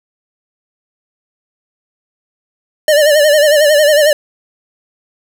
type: tone with vibrato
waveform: square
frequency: 597 Hz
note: D5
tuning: 28 cents sharp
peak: -7 dBFS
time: 2.88-4.13 s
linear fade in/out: 2 ms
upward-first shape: sine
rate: 11 Hz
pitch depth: 74 cents each way
effects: none